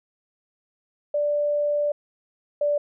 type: tone pair in turn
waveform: sine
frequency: 587 / 584.5 Hz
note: D5 / D5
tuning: -1 / -8 cents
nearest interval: unison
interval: 7 cents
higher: first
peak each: -20 / -19 dBFS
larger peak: second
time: 1.14-1.92 / 2.61-2.78 s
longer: first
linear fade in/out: 5 ms
effects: none